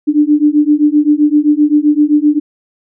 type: beating tone pair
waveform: sine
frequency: 293.7 / 301.4 Hz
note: D4 / D4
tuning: 0 / +45 cents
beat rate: 7.7 Hz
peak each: -10 dBFS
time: 0.07-2.4 s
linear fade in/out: 20 ms
effects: none